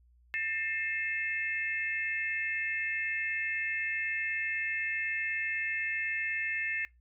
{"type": "tone cluster", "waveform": "sine", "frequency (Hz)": [1792, 2131, 2624], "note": ["A6", "C7", "E7"], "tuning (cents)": [31, 31, -9], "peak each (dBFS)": [-34, -34, -36], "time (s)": [0.34, 6.85], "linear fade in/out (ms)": 0, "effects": ["noise-tail reverb RT60 0.2 s tail -23 dB re dry", "added 60 Hz sine -60 dBFS peak until 7 s"]}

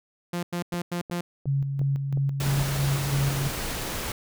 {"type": "tone bursts", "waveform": "sawtooth", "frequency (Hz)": 174.3, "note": "F3", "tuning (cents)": -3, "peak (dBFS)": -23, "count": 5, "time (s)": [0.33, 1.21], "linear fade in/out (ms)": 5, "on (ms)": 100, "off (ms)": 95}
{"type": "click train", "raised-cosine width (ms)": 2, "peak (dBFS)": -24, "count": 5, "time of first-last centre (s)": [0.74, 2.174], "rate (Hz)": 2.79}
{"type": "tone with tremolo", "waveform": "sine", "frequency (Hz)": 138.4, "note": "C#3", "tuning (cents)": -2, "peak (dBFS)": -21, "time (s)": [1.46, 3.49], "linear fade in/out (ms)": 20, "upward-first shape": "square", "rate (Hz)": 3, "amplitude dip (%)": 45}
{"type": "noise", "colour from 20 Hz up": "pink", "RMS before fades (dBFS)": -31, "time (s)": [2.4, 4.12], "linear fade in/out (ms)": 2}
{"effects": []}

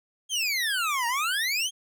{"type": "exponential two-way sweep", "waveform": "25% pulse", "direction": "down then up", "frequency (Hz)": [3279, 917, 3279], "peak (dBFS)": -21, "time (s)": [0.29, 1.71], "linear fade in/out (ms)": 50, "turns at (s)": 1.07, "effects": []}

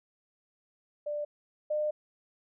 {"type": "tone pair in turn", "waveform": "sine", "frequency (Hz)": [591, 604.1], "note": ["D5", "D5"], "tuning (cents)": [11, 49], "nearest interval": "unison", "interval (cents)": 38, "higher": "second", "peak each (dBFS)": [-31, -27], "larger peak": "second", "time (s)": [[1.06, 1.25], [1.7, 1.91]], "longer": "second", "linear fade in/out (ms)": 10, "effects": []}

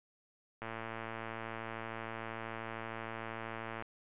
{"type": "click train", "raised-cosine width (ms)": 0.5, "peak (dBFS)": -26, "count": 363, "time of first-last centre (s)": [0.62, 3.824], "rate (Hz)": 113, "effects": ["resampled to 8000 Hz"]}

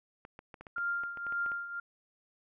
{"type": "clicks", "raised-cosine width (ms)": 0.5, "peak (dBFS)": -32, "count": 12, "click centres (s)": [0.251, 0.391, 0.542, 0.61, 0.668, 0.782, 1.036, 1.173, 1.267, 1.324, 1.462, 1.518]}
{"type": "tone with tremolo", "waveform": "sine", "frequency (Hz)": 1396.9, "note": "F6", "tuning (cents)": 0, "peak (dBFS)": -29, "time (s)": [0.76, 1.8], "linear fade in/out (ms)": 5, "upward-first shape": "triangle", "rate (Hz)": 1.9, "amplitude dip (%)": 75}
{"effects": []}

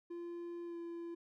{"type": "tone with pitch glide", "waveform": "triangle", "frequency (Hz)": [344.3, 339.6], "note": ["F4", "F4"], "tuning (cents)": [-25, -48], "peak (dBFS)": -40, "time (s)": [0.1, 1.15], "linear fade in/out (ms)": 10, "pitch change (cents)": -23, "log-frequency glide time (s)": [0.65, 0.77], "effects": []}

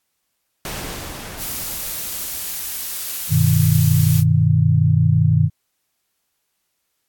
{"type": "noise with exponential decay", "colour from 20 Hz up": "pink", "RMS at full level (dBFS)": -27, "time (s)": [0.65, 4.47], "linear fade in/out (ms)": 1, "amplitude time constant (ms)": 830}
{"type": "noise", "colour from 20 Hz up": "blue", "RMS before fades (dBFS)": -26, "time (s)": [1.37, 4.24], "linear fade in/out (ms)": 50}
{"type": "chord", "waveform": "sine", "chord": "G augmented", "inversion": "none", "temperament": "equal", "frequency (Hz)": [98, 123.47, 155.56], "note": ["G2", "B2", "D#3"], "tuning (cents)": [0, 0, 0], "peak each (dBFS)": [-17, -17, -15], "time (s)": [3.29, 5.5], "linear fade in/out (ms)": 50}
{"effects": ["white hiss -72 dBFS RMS until 7.08 s", "AAC 64 kbps"]}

